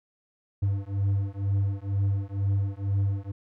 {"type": "beating tone pair", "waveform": "triangle", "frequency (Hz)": [98, 100.1], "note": ["G2", "G2"], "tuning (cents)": [0, 37], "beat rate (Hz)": 2.1, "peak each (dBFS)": -25, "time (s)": [0.62, 3.32], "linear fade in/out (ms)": 10, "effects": []}